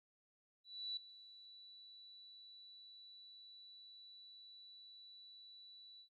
sine tone with ADSR envelope, 3951 Hz, B7, in tune, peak -39 dBFS, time 0.64-6.09 s, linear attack 330 ms, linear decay 3 ms, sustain -17 dB, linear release 89 ms, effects Opus 48 kbps

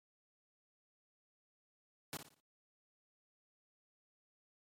pink noise with echo, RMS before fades -42 dBFS, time 2.13-2.17 s, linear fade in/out 0 ms, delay 58 ms, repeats 4, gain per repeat -9 dB, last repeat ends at 2.402 s, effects high-pass 150 Hz 12 dB/octave + MP3 64 kbps

